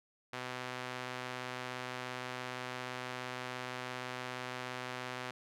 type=tone with band-pass filter; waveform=sawtooth; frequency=126.1 Hz; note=B2; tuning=36 cents sharp; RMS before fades=-42 dBFS; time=0.33-5.31 s; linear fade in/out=5 ms; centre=1900 Hz; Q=0.64; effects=none